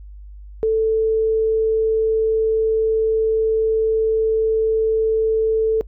sine tone, 441.9 Hz, A4, 7 cents sharp, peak -14 dBFS, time 0.63-5.81 s, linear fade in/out 0 ms, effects noise-tail reverb RT60 0.1 s tail -22 dB re dry + added 50 Hz sine -35 dBFS peak until 5.87 s

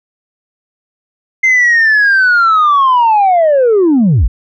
sine linear sweep, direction down, 2093 to 36.71 Hz, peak -4 dBFS, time 1.43-4.28 s, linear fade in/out 10 ms, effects tanh soft clip ceiling -4 dBFS

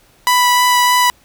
sawtooth tone with vibrato, 987.8 Hz, B5, in tune, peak -6 dBFS, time 0.27-1.1 s, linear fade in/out 0 ms, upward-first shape sine, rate 3.3 Hz, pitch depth 8 cents each way, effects pink hiss -51 dBFS RMS until 1.24 s

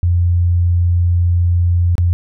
sine tone with dropouts, 87.31 Hz, F2, in tune, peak -10 dBFS, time 0.03-2.13 s, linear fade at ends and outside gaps 0 ms, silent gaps 1.954-1.981 s, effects none

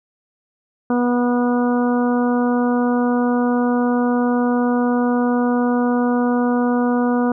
harmonic tone, 243.9 Hz, B3, 21 cents flat, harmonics 1 / 2 / 3 / 4 / 5 / 6, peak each -16 / -22 / -26 / -28 / -30 / -32 dBFS, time 0.9-7.32 s, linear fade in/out 2 ms, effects none

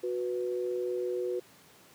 sine tone pair together, 366.5 / 492.6 Hz, F#4 / B4, -16 / -5 cents, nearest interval perfect fourth, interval 511 cents, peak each -31 / -34 dBFS, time 0.03-1.4 s, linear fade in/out 10 ms, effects pink hiss -57 dBFS RMS until 1.94 s + high-pass 150 Hz 12 dB/octave

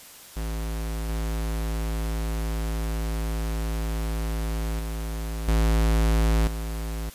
square tone with level steps, 55 Hz, A1, in tune, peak -28 / -26 / -29 / -19 / -29 dBFS, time 0.36-7.1 s, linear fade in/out 10 ms, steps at 1.09 / 4.79 / 5.48 / 6.47 s, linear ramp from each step 2 ms, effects white hiss -46 dBFS RMS until 7.14 s + resampled to 32000 Hz

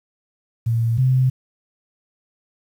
sine tone pair in turn, 115.2 / 129.29 Hz, A#2 / C3, -20 / -20 cents, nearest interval major second, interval 200 cents, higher second, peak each -16 / -13 dBFS, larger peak second, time 0.66-0.98 / 0.98-1.3 s, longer neither, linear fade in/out 10 ms, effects 8-bit

